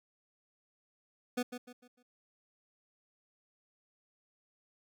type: tone with echo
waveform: 25% pulse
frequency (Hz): 246.9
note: B3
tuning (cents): 0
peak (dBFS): -27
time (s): 1.37-1.43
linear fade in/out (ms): 10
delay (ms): 150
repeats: 4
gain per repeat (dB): -9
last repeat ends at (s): 2.03
effects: none